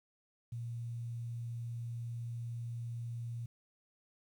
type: tone with quantisation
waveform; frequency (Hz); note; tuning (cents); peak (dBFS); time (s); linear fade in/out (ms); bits
sine; 117.8; A#2; +19; -38; 0.52-3.46; 5; 11
effects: none